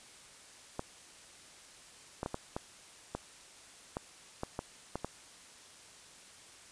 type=clicks; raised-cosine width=1 ms; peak=-21 dBFS; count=11; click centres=0.794 / 2.231 / 2.261 / 2.344 / 2.565 / 3.15 / 3.969 / 4.434 / 4.591 / 4.956 / 5.046 s; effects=white hiss -55 dBFS RMS until 6.71 s + resampled to 22050 Hz